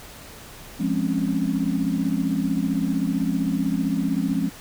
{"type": "chord", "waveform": "sine", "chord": "Db major seventh", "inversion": "first", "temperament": "equal", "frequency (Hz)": [174.61, 207.7, 261.6, 277.2], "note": ["F3", "Ab3", "C4", "Db4"], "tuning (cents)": [0, 0, 0, 0], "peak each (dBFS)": -26, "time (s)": [0.79, 4.5], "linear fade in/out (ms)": 20, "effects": ["pink hiss -42 dBFS RMS until 4.6 s"]}